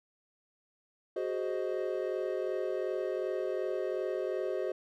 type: chord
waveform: triangle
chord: Ab dominant seventh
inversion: third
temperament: equal with one note detuned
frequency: 372.6 / 415.3 / 523.3 / 622.3 Hz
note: Gb4 / Ab4 / C5 / Eb5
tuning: +12 / 0 / 0 / 0 cents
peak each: -33 / -36 / -35 / -36 dBFS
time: 1.16-4.72 s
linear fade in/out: 5 ms
effects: none